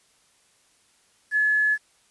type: tone with quantisation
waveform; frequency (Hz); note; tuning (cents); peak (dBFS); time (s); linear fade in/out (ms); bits
sine; 1710; A6; -50; -18; 1.31-1.78; 50; 8
effects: white hiss -62 dBFS RMS until 2.1 s + resampled to 24000 Hz